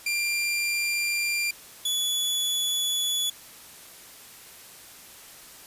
sawtooth tone pair in turn, 2382 / 3421 Hz, D7 / A7, +24 / -49 cents, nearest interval tritone, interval 627 cents, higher second, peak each -21 dBFS, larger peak neither, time 0.06-1.51 / 1.85-3.3 s, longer neither, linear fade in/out 5 ms, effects white hiss -47 dBFS RMS until 5.66 s + resampled to 32000 Hz

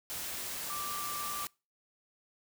sine tone in noise, 1174.7 Hz, D6, in tune, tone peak -38 dBFS, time 0.7-1.45 s, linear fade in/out 0 ms, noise white, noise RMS -39 dBFS, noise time 0.1-1.47 s, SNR -2 dB, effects noise-tail reverb RT60 0.3 s tail -25 dB re dry

